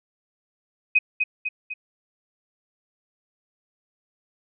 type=tone with echo; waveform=sine; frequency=2513 Hz; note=D#7; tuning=17 cents sharp; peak=-13 dBFS; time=0.95-0.99 s; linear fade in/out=10 ms; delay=250 ms; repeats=3; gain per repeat=-5 dB; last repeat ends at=1.74 s; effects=none